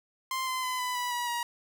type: tone with pitch steps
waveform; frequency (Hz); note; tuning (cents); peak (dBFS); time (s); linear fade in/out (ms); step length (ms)
sawtooth; 1046.5 / 1030.3 / 1014.4 / 998.7 / 983.2 / 968 / 953; C6 / C6 / B5 / B5 / B5 / B5 / A#5; 0 / -27 / +46 / +19 / -8 / -35 / +38; -26; 0.31-1.43; 2; 160
effects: none